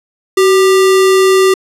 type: tone with sample-and-hold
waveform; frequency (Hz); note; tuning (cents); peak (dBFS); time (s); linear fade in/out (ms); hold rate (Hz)
sine; 379.2; F#4; +43; -5; 0.37-1.54; 5; 1575
effects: low-pass 12000 Hz 12 dB/octave